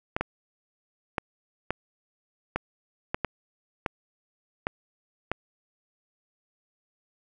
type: clicks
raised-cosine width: 0.5 ms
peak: -11 dBFS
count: 10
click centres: 0.165 / 0.21 / 1.182 / 1.706 / 2.56 / 3.145 / 3.247 / 3.862 / 4.669 / 5.316 s
effects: none